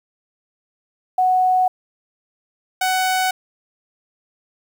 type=tone pair in turn; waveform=sine / sawtooth; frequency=740 / 746.9 Hz; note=F#5 / F#5; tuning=0 / +16 cents; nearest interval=unison; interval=16 cents; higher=second; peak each=-13 dBFS; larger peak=neither; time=1.18-1.68 / 2.81-3.31 s; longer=neither; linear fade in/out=5 ms; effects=8-bit